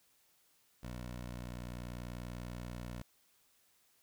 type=tone with pitch glide; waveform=15% pulse; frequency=60.9 to 60.3 Hz; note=B1 to B1; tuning=-24 to -41 cents; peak=-36 dBFS; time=0.83-3.02 s; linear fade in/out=5 ms; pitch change=-17 cents; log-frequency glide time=1.36-1.6 s; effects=white hiss -71 dBFS RMS until 4.02 s